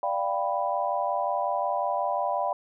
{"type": "chord", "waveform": "sine", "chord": "G dominant seventh", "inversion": "second", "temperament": "equal", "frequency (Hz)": [587.3, 698.5, 784, 987.8], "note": ["D5", "F5", "G5", "B5"], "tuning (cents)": [0, 0, 0, 0], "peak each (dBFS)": -30, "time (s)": [0.03, 2.53], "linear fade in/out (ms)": 2, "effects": []}